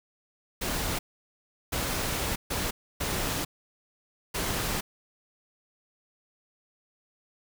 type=noise bursts at uneven times; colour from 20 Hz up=pink; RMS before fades=-30 dBFS; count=5; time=0.61-0.99 / 1.72-2.36 / 2.5-2.71 / 3-3.45 / 4.34-4.81 s; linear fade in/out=10 ms; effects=none